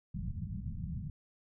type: low-pass noise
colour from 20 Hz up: white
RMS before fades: -39 dBFS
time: 0.14-1.1 s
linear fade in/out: 2 ms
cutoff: 190 Hz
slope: 48 dB/octave
effects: none